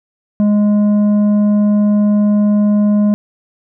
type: tone with tanh clipping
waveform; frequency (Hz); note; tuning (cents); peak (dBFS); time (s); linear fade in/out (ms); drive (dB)
sine; 207.6; G#3; 0; -10; 0.4-3.14; 0; 7
effects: none